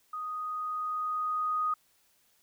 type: tone with level ramp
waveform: sine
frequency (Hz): 1244.5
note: D#6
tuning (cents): 0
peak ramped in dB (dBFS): -34 to -26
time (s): 0.13-1.74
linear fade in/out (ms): 5
effects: white hiss -68 dBFS RMS until 2.42 s